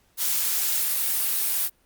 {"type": "noise", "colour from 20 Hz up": "blue", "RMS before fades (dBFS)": -24, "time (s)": [0.17, 1.7], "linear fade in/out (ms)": 50, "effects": ["pink hiss -64 dBFS RMS until 1.85 s", "Opus 48 kbps"]}